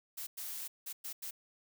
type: noise bursts at uneven times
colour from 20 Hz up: blue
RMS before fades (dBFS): -42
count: 5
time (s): 0.17-0.27 / 0.37-0.68 / 0.86-0.93 / 1.04-1.13 / 1.22-1.31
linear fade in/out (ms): 10
effects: none